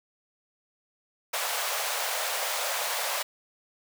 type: high-pass noise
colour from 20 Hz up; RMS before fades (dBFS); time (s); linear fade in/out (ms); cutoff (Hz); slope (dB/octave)
pink; -30; 1.33-3.23; 10; 520; 48
effects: none